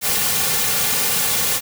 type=noise with comb filter; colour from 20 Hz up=white; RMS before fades=-19 dBFS; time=0.01-1.61 s; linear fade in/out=50 ms; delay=3.1 ms; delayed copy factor=-0.7; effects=none